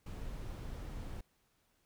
brown noise, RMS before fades -43 dBFS, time 0.06-1.21 s, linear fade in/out 5 ms, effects pink hiss -75 dBFS RMS until 1.85 s

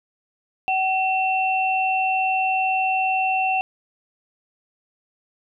sine tone pair together, 757.7 / 2700 Hz, F#5 / E7, +41 / +41 cents, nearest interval octave + minor seventh, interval 2200 cents, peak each -20 / -23 dBFS, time 0.68-3.61 s, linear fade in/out 0 ms, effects none

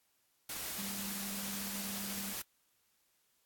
sine tone in noise, 198.5 Hz, G3, 22 cents sharp, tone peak -44 dBFS, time 0.78-2.33 s, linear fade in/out 5 ms, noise white, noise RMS -41 dBFS, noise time 0.49-2.42 s, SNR -6 dB, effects white hiss -75 dBFS RMS until 3.45 s + AAC 64 kbps

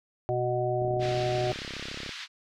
harmonic tone, 123.47 Hz, B2, in tune, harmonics 1 / 3 / 5 / 6, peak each -31 / -30 / -30 / -32 dBFS, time 0.29-1.52 s, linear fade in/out 0 ms
click train, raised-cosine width 2 ms, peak -27 dBFS, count 44, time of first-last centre 0.82-2.092 s, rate 33.8 Hz
white band-pass noise, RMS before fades -40 dBFS, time 0.99-2.28 s, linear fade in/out 50 ms, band 1300 to 4500 Hz, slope 24 dB/octave
effects none

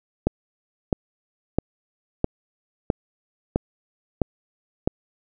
click train, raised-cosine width 2 ms, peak -5 dBFS, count 8, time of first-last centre 0.27-4.875 s, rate 1.52 Hz, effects none

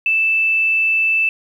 sine tone, 2641 Hz, E7, 3 cents sharp, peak -13 dBFS, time 0.06-1.29 s, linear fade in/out 2 ms, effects 8-bit

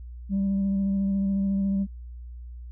sine tone with vibrato, 196 Hz, G3, in tune, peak -20 dBFS, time 0.29-1.87 s, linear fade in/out 50 ms, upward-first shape square, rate 14 Hz, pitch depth 13 cents each way, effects tanh soft clip ceiling -20 dBFS + added 60 Hz sine -37 dBFS peak until 2.71 s

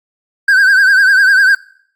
triangle tone with vibrato, 1568 Hz, G6, in tune, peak -4 dBFS, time 0.48-1.55 s, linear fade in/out 5 ms, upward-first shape triangle, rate 10 Hz, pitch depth 100 cents each way, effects noise-tail reverb RT60 0.6 s tail -22 dB re dry + AAC 64 kbps

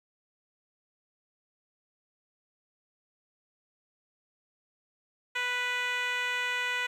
10% pulse tone with band-pass filter, 493.9 Hz, B4, in tune, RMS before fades -31 dBFS, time 5.35-6.87 s, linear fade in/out 10 ms, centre 2100 Hz, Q 1.3, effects 10-bit

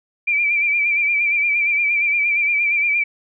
sine tone with vibrato, 2349 Hz, D7, in tune, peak -15 dBFS, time 0.27-3.04 s, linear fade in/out 10 ms, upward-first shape sine, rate 8.6 Hz, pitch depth 50 cents each way, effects none

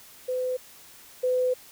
sine tone pair in turn, 507 / 504.8 Hz, B4 / B4, +45 / +38 cents, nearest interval unison, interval 7 cents, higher first, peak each -25 / -21 dBFS, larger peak second, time 0.28-0.57 / 1.23-1.54 s, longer second, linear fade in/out 10 ms, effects white hiss -50 dBFS RMS until 1.71 s

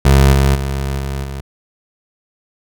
25% pulse tone with level steps, 68.3 Hz, C#2, 25 cents flat, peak -3 / -6 / -14 / -16 / -20 dBFS, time 0.05-1.41 s, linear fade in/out 5 ms, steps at 0.32 / 0.54 / 0.98 / 1.23 s, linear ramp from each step 20 ms, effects none

